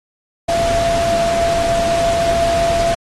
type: tone in noise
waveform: sine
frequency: 677 Hz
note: E5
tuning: 46 cents sharp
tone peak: -14 dBFS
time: 0.48-2.95 s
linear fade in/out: 10 ms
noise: pink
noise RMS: -23 dBFS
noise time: 0.48-2.95 s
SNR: +6 dB
effects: low-pass 8000 Hz 12 dB/octave + AAC 32 kbps